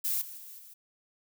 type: noise with level steps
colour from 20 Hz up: violet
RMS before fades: -30 / -44 / -47 / -51 dBFS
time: 0.04-0.74 s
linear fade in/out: 10 ms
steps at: 0.21 / 0.37 / 0.58 s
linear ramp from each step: 10 ms
effects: none